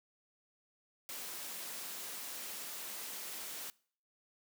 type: noise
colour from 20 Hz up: white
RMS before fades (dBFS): -44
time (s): 1.09-3.7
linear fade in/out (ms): 0
effects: noise-tail reverb RT60 0.5 s tail -23 dB re dry + high-pass 200 Hz 12 dB/octave